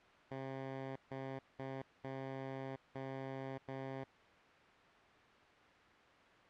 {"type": "tone bursts at uneven times", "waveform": "10% pulse", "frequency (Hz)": 133.8, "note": "C3", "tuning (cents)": 39, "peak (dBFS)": -34, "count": 6, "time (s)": [[0.31, 0.96], [1.11, 1.39], [1.59, 1.82], [2.04, 2.76], [2.95, 3.58], [3.68, 4.04]], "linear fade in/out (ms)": 5, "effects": ["white hiss -62 dBFS RMS until 6.49 s", "low-pass 2000 Hz 12 dB/octave"]}